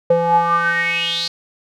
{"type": "tone with band-pass filter sweep", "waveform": "square", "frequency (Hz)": 169.6, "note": "E3", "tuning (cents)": 50, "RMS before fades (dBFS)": -17, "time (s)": [0.1, 1.28], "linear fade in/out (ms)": 5, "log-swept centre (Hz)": [540, 4500], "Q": 8.1, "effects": []}